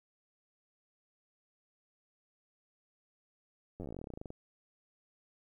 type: slowing click train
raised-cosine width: 2 ms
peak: -30 dBFS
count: 22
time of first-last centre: 3.8-4.304 s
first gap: 10 ms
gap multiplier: 1.08
effects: 12-bit